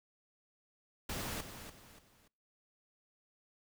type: noise with echo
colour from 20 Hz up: pink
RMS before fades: -40 dBFS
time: 1.09-1.41 s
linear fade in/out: 5 ms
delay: 290 ms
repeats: 3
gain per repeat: -9 dB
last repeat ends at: 2.28 s
effects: noise-tail reverb RT60 0.5 s tail -26 dB re dry

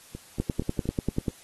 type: two click trains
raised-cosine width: 3 ms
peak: -23 / -12 dBFS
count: 5 / 10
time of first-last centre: 0.15-1.091 / 0.4-1.282 s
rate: 4.25 / 10.2 Hz
effects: white hiss -52 dBFS RMS until 1.43 s + AAC 32 kbps

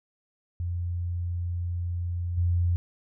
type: tone with level steps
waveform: sine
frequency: 87.31 Hz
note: F2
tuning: in tune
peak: -27 / -21 dBFS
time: 0.6-2.76 s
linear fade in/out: 0 ms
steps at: 2.37 s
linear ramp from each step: 10 ms
effects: none

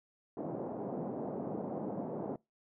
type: band-pass noise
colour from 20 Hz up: pink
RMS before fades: -39 dBFS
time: 0.37-2.36 s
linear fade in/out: 2 ms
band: 170 to 730 Hz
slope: 24 dB/octave
effects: noise-tail reverb RT60 0.2 s tail -23 dB re dry

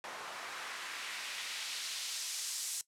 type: noise with band-pass filter sweep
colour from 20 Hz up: white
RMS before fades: -41 dBFS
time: 0.04-2.81 s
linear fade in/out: 0 ms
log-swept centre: 880 to 7800 Hz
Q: 1
effects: noise-tail reverb RT60 0.1 s tail -18 dB re dry + low-pass 12000 Hz 12 dB/octave

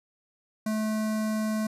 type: tone with notch filter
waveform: square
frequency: 216.5 Hz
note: A3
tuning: 28 cents flat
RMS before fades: -28 dBFS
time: 0.66-1.67 s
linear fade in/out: 5 ms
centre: 3100 Hz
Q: 1.3
effects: resampled to 32000 Hz

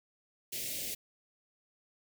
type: band-stop noise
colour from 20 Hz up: white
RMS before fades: -38 dBFS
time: 0.52-0.95 s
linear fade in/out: 10 ms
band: 650 to 2000 Hz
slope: 48 dB/octave
effects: none

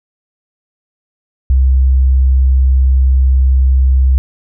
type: tone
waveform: sine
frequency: 65.41 Hz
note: C2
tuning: in tune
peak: -6 dBFS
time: 1.5-4.18 s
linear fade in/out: 0 ms
effects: none

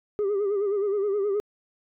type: tone with vibrato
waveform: sine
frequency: 404.2 Hz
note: G#4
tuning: 47 cents flat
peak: -20 dBFS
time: 0.19-1.4 s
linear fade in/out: 0 ms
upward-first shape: sine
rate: 9.5 Hz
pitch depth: 75 cents each way
effects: tanh soft clip ceiling -21 dBFS

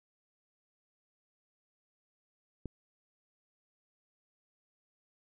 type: click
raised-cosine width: 3 ms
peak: -26 dBFS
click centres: 2.657 s
effects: none

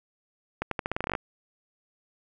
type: accelerating click train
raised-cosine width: 0.5 ms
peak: -13 dBFS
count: 13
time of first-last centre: 0.62-1.152 s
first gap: 93 ms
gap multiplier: 0.85
effects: none

